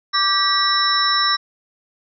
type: tone cluster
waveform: sine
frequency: 1168 / 1585 / 1933 / 3917 / 5380 Hz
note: D6 / G6 / B6 / B7 / E8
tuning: -10 / +19 / -38 / -15 / +34 cents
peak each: -19 / -26 / -24 / -21 / -20 dBFS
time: 0.13-1.37 s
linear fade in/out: 20 ms
effects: none